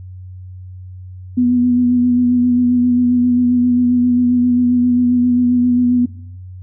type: tone with vibrato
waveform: sine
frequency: 245.7 Hz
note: B3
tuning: 9 cents flat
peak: -10 dBFS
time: 1.37-6.06 s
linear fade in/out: 10 ms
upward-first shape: sine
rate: 7.5 Hz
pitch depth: 21 cents each way
effects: noise-tail reverb RT60 0.6 s tail -17 dB re dry + added 92 Hz sine -30 dBFS peak until 6.62 s